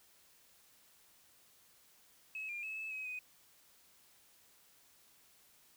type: tone with pitch steps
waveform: sine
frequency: 2575 / 2401 / 2590 / 2611 / 2544 / 2499 Hz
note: E7 / D7 / E7 / E7 / D#7 / D#7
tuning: -41 / +38 / -31 / -17 / +38 / +7 cents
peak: -39 dBFS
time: 2.35-3.19 s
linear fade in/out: 2 ms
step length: 140 ms
effects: tanh soft clip ceiling -35 dBFS + white hiss -66 dBFS RMS until 5.76 s